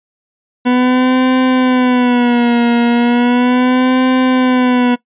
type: tone with vibrato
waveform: 40% pulse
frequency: 246.9 Hz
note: B3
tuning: in tune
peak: -8 dBFS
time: 0.65-4.96 s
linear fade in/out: 20 ms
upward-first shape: sine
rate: 0.36 Hz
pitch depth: 72 cents each way
effects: noise-tail reverb RT60 0.1 s tail -19 dB re dry + resampled to 8000 Hz